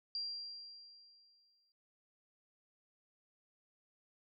sine tone with exponential decay, 4751 Hz, D8, 19 cents sharp, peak -36 dBFS, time 0.15-1.72 s, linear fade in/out 1 ms, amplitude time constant 340 ms, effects none

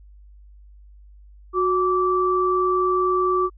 sine tone pair together, 366.5 / 1162.2 Hz, F#4 / D6, -16 / -18 cents, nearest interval octave + minor sixth, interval 1998 cents, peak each -20 dBFS, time 1.53-3.5 s, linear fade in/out 50 ms, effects added 50 Hz sine -44 dBFS peak until 3.57 s

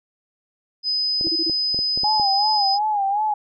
sine tone, 5020 Hz, D#8, 15 cents sharp, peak -19 dBFS, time 0.83-2.79 s, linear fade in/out 50 ms
clicks, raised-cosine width 2 ms, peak -20 dBFS, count 8, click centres 1.211 / 1.27 / 1.497 / 1.745 / 1.79 / 1.975 / 2.035 / 2.198 s
sine tone bursts, 329.6 Hz, E4, in tune, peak -24 dBFS, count 4, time 1.24-1.506 s, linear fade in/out 10 ms, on 47 ms, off 26 ms
sine tone with vibrato, 821 Hz, G#5, 20 cents flat, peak -18 dBFS, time 2.04-3.34 s, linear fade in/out 5 ms, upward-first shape sine, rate 2.7 Hz, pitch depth 89 cents each way
effects none

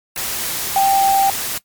sine tone in noise, 784 Hz, G5, in tune, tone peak -11 dBFS, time 0.76-1.3 s, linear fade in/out 2 ms, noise white, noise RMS -23 dBFS, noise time 0.16-1.58 s, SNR +9 dB, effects noise-tail reverb RT60 0.1 s tail -18 dB re dry + MP3 96 kbps

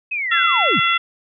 sine linear sweep, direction down, 2587 to 110 Hz, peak -20 dBFS, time 0.11-0.8 s, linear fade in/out 10 ms
harmonic tone, 679 Hz, F5, 49 cents flat, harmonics 2 / 3 / 4 / 5, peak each -18 / -20 / -21 / -22 dBFS, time 0.31-0.98 s, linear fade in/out 10 ms
effects none

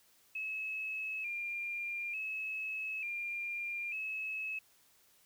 sine tone with vibrato, 2489 Hz, D#7, in tune, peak -36 dBFS, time 0.35-4.59 s, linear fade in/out 5 ms, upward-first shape square, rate 0.56 Hz, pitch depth 65 cents each way, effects white hiss -67 dBFS RMS until 5.25 s

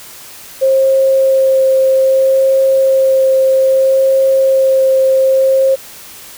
sine tone with vibrato, 532 Hz, C5, 29 cents sharp, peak -7 dBFS, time 0.61-5.76 s, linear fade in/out 20 ms, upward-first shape sine, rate 0.62 Hz, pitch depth 9 cents each way, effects white hiss -34 dBFS RMS until 6.37 s

